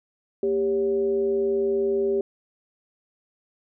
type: tone with frequency modulation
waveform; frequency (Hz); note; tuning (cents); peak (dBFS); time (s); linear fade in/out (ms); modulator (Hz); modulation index
sine; 395.5; G4; +15; -20; 0.43-2.21; 2; 163; 0.47
effects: none